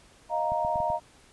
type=chord; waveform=sine; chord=Eb suspended second; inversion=none; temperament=just; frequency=622.3 / 700 / 933.4 Hz; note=Eb5 / F5 / Bb5; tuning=0 / +4 / +2 cents; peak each=-30 / -30 / -28 dBFS; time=0.29-1 s; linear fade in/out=50 ms
type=clicks; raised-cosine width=5 ms; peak=-27 dBFS; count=5; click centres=0.52 / 0.649 / 0.758 / 0.803 / 0.902 s
effects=pink hiss -57 dBFS RMS until 1.32 s + resampled to 24000 Hz